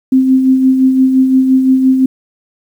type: tone with tremolo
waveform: sine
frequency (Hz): 261.6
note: C4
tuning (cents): 0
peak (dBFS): -4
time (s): 0.12-2.06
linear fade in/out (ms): 5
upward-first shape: sine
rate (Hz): 5.8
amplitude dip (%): 45
effects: 7-bit